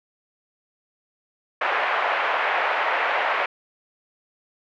pink band-pass noise, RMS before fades -23 dBFS, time 1.61-3.46 s, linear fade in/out 5 ms, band 610 to 2400 Hz, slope 24 dB/octave, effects none

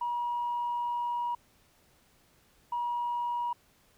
sine tone pair in turn, 959 / 959 Hz, A#5 / A#5, +49 / +49 cents, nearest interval unison, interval 0 cents, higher neither, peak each -28 dBFS, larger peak neither, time 0.01-1.35 / 2.72-3.53 s, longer first, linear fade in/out 5 ms, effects tanh soft clip ceiling -25 dBFS + pink hiss -65 dBFS RMS until 3.97 s

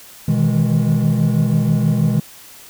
triangle chord, E major seventh, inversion second, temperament equal with one note detuned, 123.47 / 155.56 / 161.8 / 207.7 Hz, B2 / D#3 / E3 / G#3, 0 / 0 / -32 / 0 cents, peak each -16 dBFS, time 0.28-2.2 s, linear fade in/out 5 ms, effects tanh soft clip ceiling -5 dBFS + white hiss -41 dBFS RMS until 2.69 s

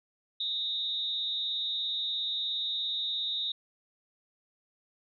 sine tone with amplitude modulation, 3729 Hz, A#7, in tune, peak -26 dBFS, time 0.4-3.52 s, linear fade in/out 5 ms, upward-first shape sine, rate 237 Hz, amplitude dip 80%, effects none

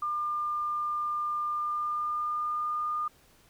sine tone with pitch glide, 1200 to 1215.3 Hz, D6 to D#6, +37 to -41 cents, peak -28 dBFS, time 0.02-3.08 s, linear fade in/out 5 ms, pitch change +22 cents, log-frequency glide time 1.52-2.87 s, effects pink hiss -61 dBFS RMS until 3.49 s

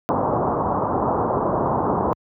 white low-pass noise, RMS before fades -21 dBFS, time 0.09-2.13 s, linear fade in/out 0 ms, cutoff 1100 Hz, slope 48 dB/octave, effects high-pass 80 Hz 12 dB/octave

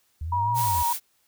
sine linear two-way sweep, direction up then down, 74 to 122.5 to 74 Hz, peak -28 dBFS, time 0.21-0.83 s, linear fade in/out 5 ms, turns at 0.59 s
sine tone with vibrato, 953 Hz, A#5, 38 cents sharp, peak -22 dBFS, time 0.32-0.93 s, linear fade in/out 5 ms, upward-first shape sine, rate 6.9 Hz, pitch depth 29 cents each way
blue noise, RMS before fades -30 dBFS, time 0.54-1 s, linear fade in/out 50 ms
effects white hiss -67 dBFS RMS until 1.27 s

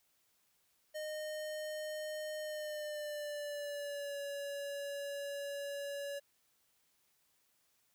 square tone with pitch glide, 614 to 566.3 Hz, D#5 to C#5, -23 to +37 cents, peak -40 dBFS, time 0.94-6.2 s, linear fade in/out 20 ms, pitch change -140 cents, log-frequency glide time 2.4-4.19 s, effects white hiss -75 dBFS RMS until 7.94 s

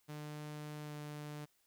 sawtooth tone with pitch glide, 150.1 to 148.81 Hz, D3 to D3, +38 to +23 cents, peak -40 dBFS, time 0.08-1.46 s, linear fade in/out 20 ms, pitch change -15 cents, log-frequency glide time 0.83-0.93 s, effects white hiss -75 dBFS RMS until 1.66 s

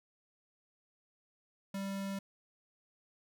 square tone, 196 Hz, G3, in tune, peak -37 dBFS, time 1.74-2.19 s, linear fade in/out 5 ms, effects none

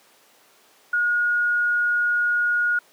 sine tone, 1440 Hz, F#6, 47 cents flat, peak -18 dBFS, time 0.93-2.79 s, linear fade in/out 5 ms, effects pink hiss -55 dBFS RMS until 2.92 s + high-pass 400 Hz 12 dB/octave

